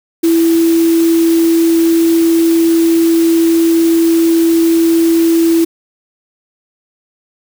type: tone in noise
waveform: sine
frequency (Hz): 331.3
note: E4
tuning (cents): +9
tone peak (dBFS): -7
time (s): 0.23-5.65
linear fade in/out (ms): 10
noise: white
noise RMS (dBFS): -25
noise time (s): 0.23-5.65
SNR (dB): +15
effects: none